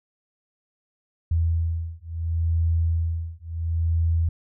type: beating tone pair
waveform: sine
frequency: 82.41 / 83.13 Hz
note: E2 / E2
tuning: 0 / +15 cents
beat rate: 0.72 Hz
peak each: -24 dBFS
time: 1.31-4.29 s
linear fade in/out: 5 ms
effects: none